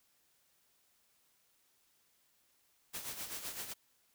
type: noise with tremolo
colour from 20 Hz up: white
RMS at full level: -41 dBFS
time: 2.93-3.74 s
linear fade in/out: 20 ms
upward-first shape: sine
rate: 7.8 Hz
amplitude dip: 60%
effects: white hiss -73 dBFS RMS until 4.14 s